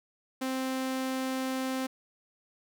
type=tone; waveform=sawtooth; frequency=261.6 Hz; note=C4; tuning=in tune; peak=-26 dBFS; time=0.41-1.87 s; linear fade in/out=10 ms; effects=none